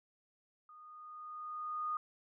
sine tone with level ramp, 1231 Hz, D#6, 19 cents flat, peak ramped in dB -54 to -33 dBFS, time 0.69-1.97 s, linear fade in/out 2 ms, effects none

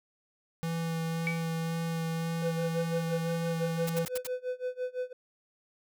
square tone with vibrato, 164.81 Hz, E3, in tune, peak -31 dBFS, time 0.63-4.05 s, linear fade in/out 0 ms, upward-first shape sine, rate 1.9 Hz, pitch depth 11 cents each way
sine tone with exponential decay, 2284 Hz, D7, 49 cents flat, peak -26 dBFS, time 1.27-1.46 s, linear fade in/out 0 ms, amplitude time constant 41 ms
triangle tone with tremolo, 503 Hz, B4, 32 cents sharp, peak -27 dBFS, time 2.42-5.13 s, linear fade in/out 5 ms, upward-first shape sine, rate 5.9 Hz, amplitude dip 95%
white noise bursts, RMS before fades -37 dBFS, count 5, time 3.87-4.272 s, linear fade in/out 5 ms, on 26 ms, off 68 ms
effects none

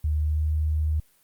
sine tone with pitch glide, 76 to 77.06 Hz, D#2 to D#2, -40 to -16 cents, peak -21 dBFS, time 0.04-1 s, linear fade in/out 5 ms, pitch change +24 cents, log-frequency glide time 0.24-0.42 s, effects white hiss -62 dBFS RMS until 1.23 s + Opus 32 kbps

